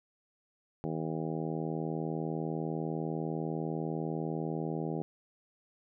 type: harmonic tone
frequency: 80 Hz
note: D#2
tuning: 49 cents sharp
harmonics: 2 / 3 / 4 / 5 / 6 / 7 / 8 / 9 / 10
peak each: -36 / -40 / -39 / -40 / -43 / -47 / -48 / -47 / -47 dBFS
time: 0.84-5.02 s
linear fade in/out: 0 ms
effects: none